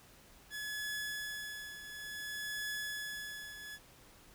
sawtooth tone with tremolo, 1702 Hz, G#6, 42 cents sharp, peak -33 dBFS, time 0.5-3.79 s, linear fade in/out 50 ms, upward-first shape triangle, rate 0.57 Hz, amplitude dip 70%, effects pink hiss -60 dBFS RMS until 4.34 s

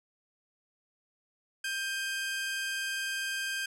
sawtooth tone pair together, 1583 / 2513 Hz, G6 / D#7, +17 / +17 cents, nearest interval minor sixth, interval 800 cents, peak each -29 / -36 dBFS, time 1.64-3.66 s, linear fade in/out 5 ms, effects low-pass 12000 Hz 12 dB/octave

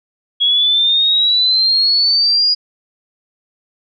sine exponential sweep, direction up, 3318 to 4903 Hz, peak -10 dBFS, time 0.4-2.55 s, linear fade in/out 20 ms, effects none

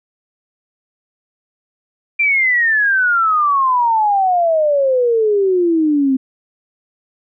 sine exponential sweep, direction down, 2383 to 259.1 Hz, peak -11 dBFS, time 2.19-6.17 s, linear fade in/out 10 ms, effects none

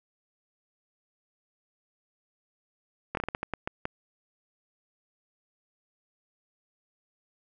slowing click train, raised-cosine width 0.5 ms, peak -15 dBFS, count 10, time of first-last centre 3.15-3.854 s, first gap 22 ms, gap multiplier 1.3, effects none

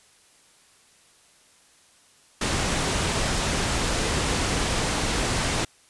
pink low-pass noise, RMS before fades -25 dBFS, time 2.41-5.65 s, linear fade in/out 5 ms, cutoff 9600 Hz, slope 24 dB/octave, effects white hiss -57 dBFS RMS until 5.89 s + resampled to 24000 Hz

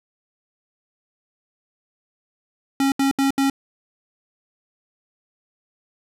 square tone bursts, 273.2 Hz, C#4, 25 cents flat, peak -17 dBFS, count 4, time 2.8-3.499 s, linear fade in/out 2 ms, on 120 ms, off 73 ms, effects resampled to 32000 Hz

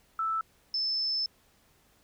sine tone pair in turn, 1318.5 / 5262 Hz, E6 / E8, 0 / -4 cents, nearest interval 2 octaves, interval 2396 cents, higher second, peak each -27 / -27 dBFS, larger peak neither, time 0.19-0.41 / 0.74-1.26 s, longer second, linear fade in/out 2 ms, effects pink hiss -65 dBFS RMS until 2.03 s

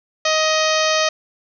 harmonic tone, 627 Hz, D#5, 13 cents sharp, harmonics 1 / 2 / 3 / 4 / 5 / 6 / 7 / 8 / 9 / 10, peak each -19 / -22 / -24 / -25 / -26 / -27 / -27 / -28 / -29 / -29 dBFS, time 0.25-1.09 s, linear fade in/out 5 ms, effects none

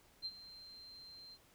sine tone with ADSR envelope, 4144 Hz, C8, 17 cents flat, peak -37 dBFS, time 0.22-1.38 s, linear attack 36 ms, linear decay 48 ms, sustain -15 dB, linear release 47 ms, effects pink hiss -67 dBFS RMS until 1.54 s

